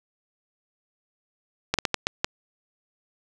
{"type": "slowing click train", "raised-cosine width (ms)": 0.2, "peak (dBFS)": -4, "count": 6, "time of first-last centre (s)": [1.74, 2.245], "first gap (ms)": 47, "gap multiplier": 1.39, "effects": []}